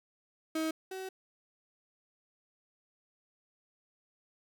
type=tone pair in turn; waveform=35% pulse; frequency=318 / 378.2 Hz; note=D#4 / F#4; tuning=+38 / +38 cents; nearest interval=minor third; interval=300 cents; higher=second; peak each=-29 / -37 dBFS; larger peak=first; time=0.55-0.71 / 0.91-1.09 s; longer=second; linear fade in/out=5 ms; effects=none